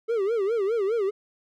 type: tone with vibrato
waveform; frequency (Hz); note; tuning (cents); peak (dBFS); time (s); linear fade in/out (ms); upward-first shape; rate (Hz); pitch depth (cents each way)
triangle; 425.2; G#4; +41; -20; 0.08-1.11; 20; sine; 4.9; 190
effects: none